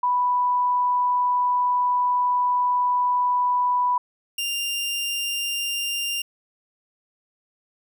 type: tone pair in turn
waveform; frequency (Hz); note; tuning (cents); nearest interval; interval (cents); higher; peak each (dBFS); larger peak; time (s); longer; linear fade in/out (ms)
sine / sawtooth; 987.8 / 2794; B5 / F7; 0 / 0; octave + tritone; 1800; second; -18 / -21; first; 0.03-3.98 / 4.38-6.22; first; 5
effects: none